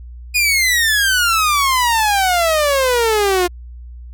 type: exponential sweep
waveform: sawtooth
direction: down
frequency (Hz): 2489 to 349.2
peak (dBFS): -9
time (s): 0.34-3.48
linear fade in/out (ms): 20
effects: added 60 Hz sine -31 dBFS peak until 4.13 s